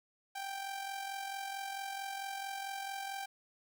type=tone with amplitude modulation; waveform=sawtooth; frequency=785 Hz; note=G5; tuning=2 cents sharp; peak=-33 dBFS; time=0.35-3.26 s; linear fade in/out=10 ms; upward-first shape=sine; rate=44.5 Hz; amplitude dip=50%; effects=none